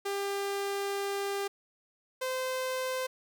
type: tone pair in turn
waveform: sawtooth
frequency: 398.5 / 516.1 Hz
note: G4 / C5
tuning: +28 / -24 cents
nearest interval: major third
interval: 448 cents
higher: second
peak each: -27 dBFS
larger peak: neither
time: 0.05-1.48 / 2.21-3.07 s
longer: first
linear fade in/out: 10 ms
effects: none